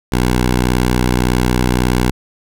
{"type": "tone with vibrato", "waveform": "10% pulse", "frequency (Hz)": 61.74, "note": "B1", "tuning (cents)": 0, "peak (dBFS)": -4, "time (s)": [0.12, 2.11], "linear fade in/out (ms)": 5, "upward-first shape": "square", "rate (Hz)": 19, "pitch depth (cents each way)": 43, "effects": []}